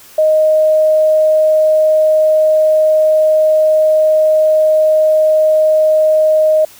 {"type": "tone", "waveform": "sine", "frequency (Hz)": 622.3, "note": "D#5", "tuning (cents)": 0, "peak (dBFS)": -7, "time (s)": [0.18, 6.65], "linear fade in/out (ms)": 5, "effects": ["white hiss -40 dBFS RMS until 6.79 s"]}